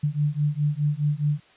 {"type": "beating tone pair", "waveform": "sine", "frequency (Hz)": [145.4, 150.2], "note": ["D3", "D3"], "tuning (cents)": [-17, 39], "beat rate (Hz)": 4.8, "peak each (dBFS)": -24, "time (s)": [0.03, 1.4], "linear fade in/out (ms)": 10, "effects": ["white hiss -55 dBFS RMS until 1.56 s", "resampled to 8000 Hz"]}